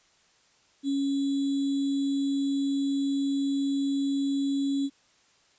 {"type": "tone with sample-and-hold", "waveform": "sine", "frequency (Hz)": 277.2, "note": "C#4", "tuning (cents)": 0, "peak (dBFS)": -24, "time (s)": [0.83, 4.9], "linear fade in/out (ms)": 50, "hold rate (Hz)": 3675, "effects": ["white hiss -63 dBFS RMS until 5.58 s", "resampled to 16000 Hz"]}